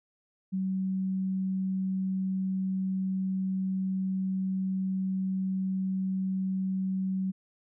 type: tone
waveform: sine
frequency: 189.4 Hz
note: F#3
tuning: 41 cents sharp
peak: -27 dBFS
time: 0.52-7.32 s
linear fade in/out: 20 ms
effects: none